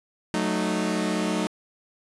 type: chord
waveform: sawtooth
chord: D# diminished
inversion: first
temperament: equal with one note detuned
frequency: 185 / 220 / 308.1 Hz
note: F#3 / A3 / D#4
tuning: 0 / 0 / -17 cents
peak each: -24 dBFS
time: 0.34-1.47 s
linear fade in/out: 0 ms
effects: resampled to 24000 Hz